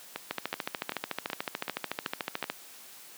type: two click trains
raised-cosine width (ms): 0.3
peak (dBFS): -14 / -17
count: 31 / 7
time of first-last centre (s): 0.31-2.5 / 0.16-2.441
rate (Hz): 13.7 / 2.63
effects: white hiss -50 dBFS RMS until 3.17 s + high-pass 200 Hz 12 dB/octave